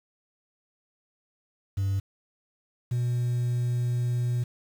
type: tone pair in turn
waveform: sine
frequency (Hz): 97.8 / 121.88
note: G2 / B2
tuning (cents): -4 / -22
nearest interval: major third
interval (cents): 382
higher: second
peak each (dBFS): -21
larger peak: neither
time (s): 1.77-2 / 2.91-4.44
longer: second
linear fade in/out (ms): 10
effects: tanh soft clip ceiling -23 dBFS + 8-bit